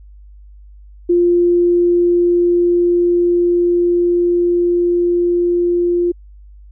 sine tone with level ramp, 349.2 Hz, F4, in tune, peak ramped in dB -9 to -12 dBFS, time 1.09-6.12 s, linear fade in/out 10 ms, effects added 50 Hz sine -37 dBFS peak until 6.71 s

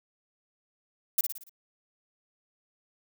violet noise with echo, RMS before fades -23 dBFS, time 1.18-1.21 s, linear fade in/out 5 ms, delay 57 ms, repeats 5, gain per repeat -6 dB, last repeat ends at 1.495 s, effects none

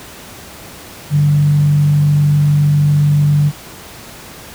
sine tone with frequency modulation, 146.83 Hz, D3, in tune, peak -8 dBFS, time 1.1-3.52 s, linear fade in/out 50 ms, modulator 47.3 Hz, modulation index 0.26, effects pink hiss -34 dBFS RMS until 4.54 s + high-pass 60 Hz 12 dB/octave

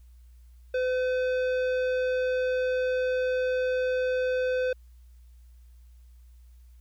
triangle tone with tanh clipping, 508 Hz, B4, 49 cents sharp, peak -26 dBFS, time 0.74-4.73 s, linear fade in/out 5 ms, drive 17 dB, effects added 60 Hz sine -49 dBFS peak until 6.8 s + white hiss -71 dBFS RMS until 6.8 s

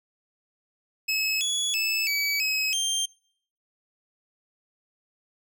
25% pulse tone with pitch steps, 2582 / 3384 / 2620 / 2283 / 2555 / 3171 Hz, E7 / G#7 / E7 / D7 / D#7 / G7, -37 / +32 / -11 / -50 / +45 / +19 cents, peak -20 dBFS, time 1.08-3.06 s, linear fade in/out 10 ms, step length 330 ms, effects noise-tail reverb RT60 0.6 s tail -25 dB re dry

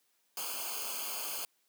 white noise with comb filter, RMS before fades -38 dBFS, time 0.37-1.45 s, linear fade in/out 2 ms, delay 0.53 ms, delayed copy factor -0.95, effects white hiss -74 dBFS RMS until 1.68 s + high-pass 200 Hz 12 dB/octave

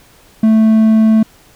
triangle tone, 220 Hz, A3, in tune, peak -4 dBFS, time 0.43-1.23 s, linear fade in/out 5 ms, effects pink hiss -46 dBFS RMS until 1.55 s

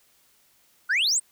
sine exponential sweep, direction up, 1396.9 to 8860 Hz, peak -17 dBFS, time 0.89-1.2 s, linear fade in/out 20 ms, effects tanh soft clip ceiling -19 dBFS + white hiss -62 dBFS RMS until 1.31 s

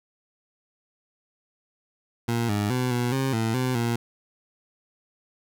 20% pulse tone with pitch steps, 117.3 / 103.3 / 126.2 / 121.8 / 133.9 / 112.5 / 127.8 / 117.7 Hz, A#2 / G#2 / B2 / B2 / C3 / A2 / C3 / A#2, +11 / -9 / +38 / -24 / +40 / +39 / -40 / +17 cents, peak -18 dBFS, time 2.28-3.96 s, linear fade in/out 5 ms, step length 210 ms, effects none

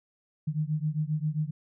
sine beating tone pair, 150 / 157.5 Hz, D3 / D#3, +37 / +21 cents, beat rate 7.5 Hz, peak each -29 / -30 dBFS, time 0.47-1.51 s, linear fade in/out 10 ms, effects none

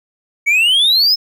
triangle exponential sweep, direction up, 2217 to 5274 Hz, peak -8 dBFS, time 0.46-1.16 s, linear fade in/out 20 ms, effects none

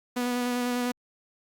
sawtooth tone with vibrato, 245.4 Hz, B3, 11 cents flat, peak -22 dBFS, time 0.16-0.92 s, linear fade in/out 10 ms, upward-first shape square, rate 10 Hz, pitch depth 11 cents each way, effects Opus 48 kbps

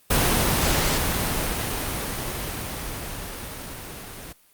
pink noise with level ramp, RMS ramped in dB -19 to -38 dBFS, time 0.1-4.33 s, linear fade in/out 10 ms, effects white hiss -58 dBFS RMS until 4.53 s + Opus 32 kbps

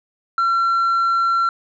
sine tone, 1360 Hz, F6, 46 cents flat, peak -12 dBFS, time 0.38-1.49 s, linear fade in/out 2 ms, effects tanh soft clip ceiling -14 dBFS

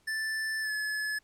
square tone with pitch glide, 1760 to 1713.9 Hz, A6 to A6, 0 to -46 cents, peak -31 dBFS, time 0.07-1.19 s, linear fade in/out 10 ms, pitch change -46 cents, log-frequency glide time 0.61-0.72 s, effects pink hiss -68 dBFS RMS until 1.23 s + low-pass 11000 Hz 12 dB/octave

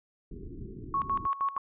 pink low-pass noise, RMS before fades -42 dBFS, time 0.31-1.27 s, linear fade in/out 5 ms, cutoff 420 Hz, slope 96 dB/octave
sine tone with tremolo, 1104 Hz, C#6, 7 cents flat, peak -25 dBFS, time 0.94-1.58 s, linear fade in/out 2 ms, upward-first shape square, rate 6.4 Hz, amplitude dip 80%
effects resampled to 8000 Hz

